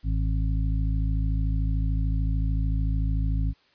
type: harmonic tone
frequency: 53.5 Hz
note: A1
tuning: 48 cents flat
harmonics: 1 / 2 / 3 / 5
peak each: -23 / -29 / -33 / -37 dBFS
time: 0.03-3.54 s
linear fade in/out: 50 ms
effects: white hiss -62 dBFS RMS until 3.74 s + resampled to 11025 Hz